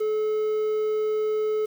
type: tone with quantisation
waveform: triangle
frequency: 430 Hz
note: A4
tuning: 40 cents flat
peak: -20 dBFS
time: 0-1.66 s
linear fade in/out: 10 ms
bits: 8
effects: none